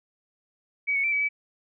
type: tone with pitch steps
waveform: sine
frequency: 2271 / 2214 / 2337 / 2281 / 2296 Hz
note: C#7 / C#7 / D7 / C#7 / D7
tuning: +41 / -3 / -9 / +49 / -40 cents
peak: -22 dBFS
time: 0.87-1.29 s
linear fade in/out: 20 ms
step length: 84 ms
effects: none